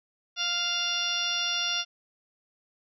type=harmonic tone with a mistuned harmonic; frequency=698.5 Hz; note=F5; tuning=in tune; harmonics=1 / 2 / 3 / 4 / 5 / 6 / 7 / 8; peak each=-42 / -35 / -42 / -31 / -31 / -38 / -38 / -33 dBFS; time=0.36-1.85 s; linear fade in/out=50 ms; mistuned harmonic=6; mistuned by=+31 cents; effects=none